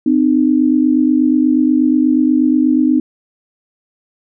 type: tone pair together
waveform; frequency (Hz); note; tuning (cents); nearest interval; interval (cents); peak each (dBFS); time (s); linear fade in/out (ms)
sine; 256.7 / 305; C4 / D#4; -33 / -34; minor third; 299; -12; 0.06-3; 5
effects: none